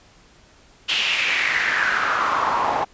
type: noise with band-pass filter sweep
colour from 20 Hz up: pink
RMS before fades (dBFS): -21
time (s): 0.88-2.85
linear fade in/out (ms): 20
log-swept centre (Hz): 3100 to 810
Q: 4.3
effects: pink hiss -52 dBFS RMS until 2.93 s + resampled to 16000 Hz